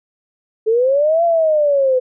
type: linear two-way sweep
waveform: sine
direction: up then down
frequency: 428.8 to 687 to 501 Hz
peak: -11 dBFS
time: 0.66-2 s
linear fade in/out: 20 ms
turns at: 1.24 s
effects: none